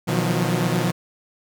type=tone cluster; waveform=sawtooth; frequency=123 / 156.6 / 173.3 / 182 Hz; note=B2 / D#3 / F3 / F#3; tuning=-7 / +11 / -13 / -28 cents; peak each=-21 dBFS; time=0.07-0.92 s; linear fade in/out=20 ms; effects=none